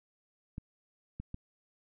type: clicks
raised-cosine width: 5 ms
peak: -27 dBFS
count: 3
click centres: 0.581 / 1.2 / 1.344 s
effects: none